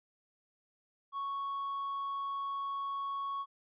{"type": "tone with tanh clipping", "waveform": "sine", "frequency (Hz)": 1108.7, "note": "C#6", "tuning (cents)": 0, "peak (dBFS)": -35, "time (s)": [1.12, 3.46], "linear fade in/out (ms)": 50, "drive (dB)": 2, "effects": ["resampled to 8000 Hz"]}